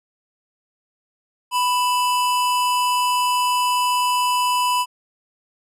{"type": "tone pair together", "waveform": "square", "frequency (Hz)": [991.9, 2648], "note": ["B5", "E7"], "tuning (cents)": [7, 7], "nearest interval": "octave + perfect fourth", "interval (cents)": 1700, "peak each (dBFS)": [-18, -30], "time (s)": [1.51, 4.86], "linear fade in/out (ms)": 50, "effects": ["resampled to 32000 Hz"]}